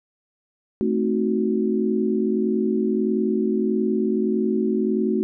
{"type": "chord", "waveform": "sine", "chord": "A diminished seventh", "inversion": "none", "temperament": "equal", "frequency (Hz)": [220, 261.6, 311.1, 370], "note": ["A3", "C4", "Eb4", "Gb4"], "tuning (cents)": [0, 0, 0, 0], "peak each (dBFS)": [-22, -27, -28, -23], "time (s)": [0.81, 5.23], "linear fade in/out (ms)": 0, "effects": []}